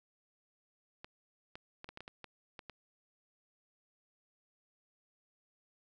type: clicks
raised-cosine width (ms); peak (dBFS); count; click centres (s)
0.3; -30; 10; 1.045 / 1.555 / 1.844 / 1.89 / 1.974 / 2.006 / 2.079 / 2.243 / 2.592 / 2.697
effects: none